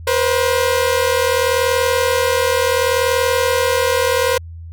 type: tone pair together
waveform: sawtooth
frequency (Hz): 482 / 522.7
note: B4 / C5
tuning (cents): -42 / -2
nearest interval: minor second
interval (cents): 140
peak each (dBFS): -13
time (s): 0.07-4.38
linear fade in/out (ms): 5
effects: added 83 Hz sine -30 dBFS peak until 4.72 s